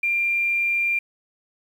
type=tone with quantisation; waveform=sine; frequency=2384 Hz; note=D7; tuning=25 cents sharp; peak=-19 dBFS; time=0.03-0.99 s; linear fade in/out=5 ms; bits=8; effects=none